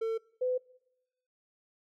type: tone pair in turn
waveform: triangle / sine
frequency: 450 / 505.1 Hz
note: A4 / B4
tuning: +39 / +39 cents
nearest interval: major second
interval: 200 cents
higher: second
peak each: -27 dBFS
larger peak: neither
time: 0.01-0.18 / 0.41-0.58 s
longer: neither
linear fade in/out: 10 ms
effects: noise-tail reverb RT60 0.9 s tail -23 dB re dry

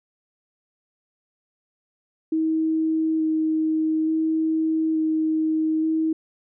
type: tone with vibrato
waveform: sine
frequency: 317 Hz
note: D#4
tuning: 32 cents sharp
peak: -19 dBFS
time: 2.32-6.13 s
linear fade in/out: 5 ms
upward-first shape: square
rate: 0.57 Hz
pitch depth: 9 cents each way
effects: none

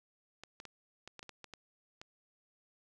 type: clicks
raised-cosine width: 0.2 ms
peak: -30 dBFS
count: 10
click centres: 0.436 / 0.601 / 0.653 / 1.076 / 1.193 / 1.229 / 1.293 / 1.443 / 1.537 / 2.015 s
effects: none

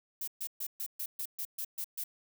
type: noise bursts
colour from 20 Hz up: violet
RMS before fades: -37 dBFS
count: 10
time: 0.21-2.04 s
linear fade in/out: 5 ms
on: 66 ms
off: 130 ms
effects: none

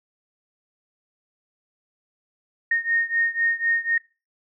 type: beating tone pair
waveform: sine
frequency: 1846 / 1850 Hz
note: A#6 / A#6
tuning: -17 / -14 cents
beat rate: 4 Hz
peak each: -22 / -24 dBFS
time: 2.71-3.98 s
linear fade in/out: 5 ms
effects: noise-tail reverb RT60 0.3 s tail -22 dB re dry

